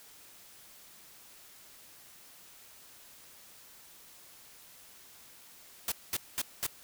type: noise bursts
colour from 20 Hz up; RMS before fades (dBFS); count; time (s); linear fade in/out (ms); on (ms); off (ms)
white; -32; 4; 5.88-6.666; 2; 39; 210
effects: white hiss -55 dBFS RMS until 6.83 s